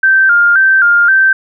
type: tone with vibrato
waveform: sine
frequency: 1480 Hz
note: F#6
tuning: in tune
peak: -5 dBFS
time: 0.03-1.33 s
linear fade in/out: 5 ms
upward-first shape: square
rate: 1.9 Hz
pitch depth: 87 cents each way
effects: none